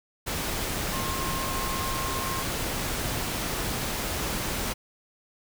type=tone in noise; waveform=sine; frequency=1067 Hz; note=C6; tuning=34 cents sharp; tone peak=-33 dBFS; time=0.92-2.43 s; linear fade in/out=20 ms; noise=pink; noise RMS=-30 dBFS; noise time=0.26-4.74 s; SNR=-6 dB; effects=none